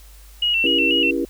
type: tone with vibrato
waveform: sine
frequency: 2795 Hz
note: F7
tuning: 1 cent sharp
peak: -16 dBFS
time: 0.42-1.11 s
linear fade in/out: 5 ms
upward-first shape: square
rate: 4.1 Hz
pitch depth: 60 cents each way
type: chord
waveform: sine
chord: C# diminished seventh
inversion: none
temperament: just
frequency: 277.2 / 332.6 / 399.1 / 479 Hz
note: C#4 / E4 / G4 / Bb4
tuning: 0 / +16 / +31 / +47 cents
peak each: -24 / -23 / -27 / -27 dBFS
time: 0.64-1.25 s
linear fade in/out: 2 ms
effects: added 50 Hz sine -42 dBFS peak until 1.29 s + white hiss -50 dBFS RMS until 1.29 s